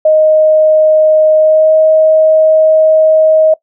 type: tone with pitch glide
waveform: sine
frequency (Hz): 622.3 to 629.5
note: D#5 to D#5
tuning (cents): 0 to +20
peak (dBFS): -4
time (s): 0.05-3.54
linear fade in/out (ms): 5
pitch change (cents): +20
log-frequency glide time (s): 1.37-1.75
effects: noise-tail reverb RT60 0.1 s tail -20 dB re dry